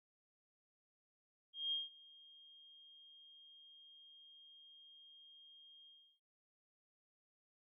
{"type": "tone with ADSR envelope", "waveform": "sine", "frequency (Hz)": 3227, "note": "G7", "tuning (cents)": 50, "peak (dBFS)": -35, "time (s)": [1.53, 6.2], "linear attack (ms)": 190, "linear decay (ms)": 170, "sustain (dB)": -24, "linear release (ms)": 330, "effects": []}